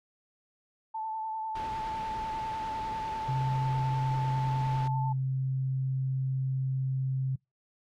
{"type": "tone with vibrato", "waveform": "sine", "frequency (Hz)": 880, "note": "A5", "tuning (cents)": 0, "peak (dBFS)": -32, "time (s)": [0.94, 5.13], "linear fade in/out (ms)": 10, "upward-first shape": "sine", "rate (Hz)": 10, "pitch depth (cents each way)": 22}
{"type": "low-pass noise", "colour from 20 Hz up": "pink", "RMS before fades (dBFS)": -43, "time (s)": [1.55, 4.88], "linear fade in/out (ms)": 5, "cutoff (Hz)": 3500, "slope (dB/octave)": 12}
{"type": "tone", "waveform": "sine", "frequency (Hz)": 132.2, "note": "C3", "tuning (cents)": 18, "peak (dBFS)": -27, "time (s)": [3.28, 7.36], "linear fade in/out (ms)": 10}
{"effects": ["noise-tail reverb RT60 0.2 s tail -26 dB re dry"]}